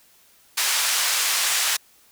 white band-pass noise, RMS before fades -22 dBFS, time 0.57-1.77 s, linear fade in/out 10 ms, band 1000 to 8600 Hz, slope 12 dB/octave, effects white hiss -56 dBFS RMS until 2.11 s

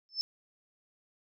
sine tone with exponential growth, 5274 Hz, E8, in tune, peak -24 dBFS, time 0.09-0.21 s, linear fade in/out 0 ms, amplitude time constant 24 ms, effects none

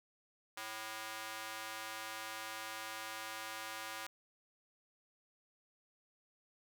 square tone with high-pass filter, 110 Hz, A2, in tune, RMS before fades -45 dBFS, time 0.57-4.07 s, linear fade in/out 5 ms, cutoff 1100 Hz, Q 0.91, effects none

